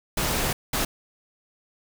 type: noise bursts at uneven times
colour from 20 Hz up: pink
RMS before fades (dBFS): -25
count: 2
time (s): 0.17-0.53 / 0.73-0.85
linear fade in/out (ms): 5
effects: none